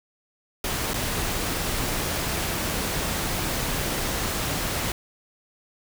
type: noise with dropouts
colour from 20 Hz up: pink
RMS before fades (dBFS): -27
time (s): 0.64-4.92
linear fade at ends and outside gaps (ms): 2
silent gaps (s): 0.935-0.941
effects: none